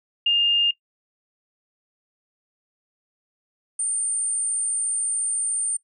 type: tone pair in turn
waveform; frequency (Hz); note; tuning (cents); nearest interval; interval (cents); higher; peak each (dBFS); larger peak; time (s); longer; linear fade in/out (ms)
sine; 2817 / 8943; F7 / C#9; +14 / +14; octave + minor sixth; 2000; second; -16 / -21; first; 0.26-0.71 / 3.79-5.77; second; 5
effects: noise-tail reverb RT60 0.1 s tail -21 dB re dry